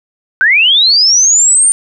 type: linear sweep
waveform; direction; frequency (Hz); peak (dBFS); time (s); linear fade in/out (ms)
sine; up; 1480 to 9050; -5; 0.41-1.72; 0
effects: none